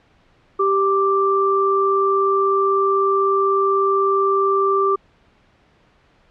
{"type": "tone pair together", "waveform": "sine", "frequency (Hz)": [392, 1175.8], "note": ["G4", "D6"], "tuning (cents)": [0, 2], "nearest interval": "octave + perfect fifth", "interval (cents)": 1902, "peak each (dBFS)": -17, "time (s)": [0.59, 4.96], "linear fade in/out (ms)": 10, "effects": ["pink hiss -56 dBFS RMS until 6.3 s", "low-pass 3000 Hz 12 dB/octave"]}